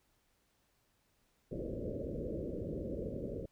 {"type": "low-pass noise", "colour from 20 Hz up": "white", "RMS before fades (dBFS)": -40, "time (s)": [1.51, 3.46], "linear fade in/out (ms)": 5, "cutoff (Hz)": 580, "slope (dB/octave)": 96, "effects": ["pink hiss -75 dBFS RMS until 3.51 s"]}